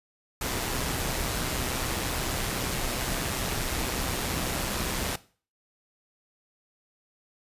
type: noise with amplitude modulation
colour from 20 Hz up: pink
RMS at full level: -28 dBFS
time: 0.41-5.16 s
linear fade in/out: 5 ms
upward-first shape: sine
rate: 127 Hz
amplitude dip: 40%
effects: noise-tail reverb RT60 0.4 s tail -18 dB re dry + resampled to 32000 Hz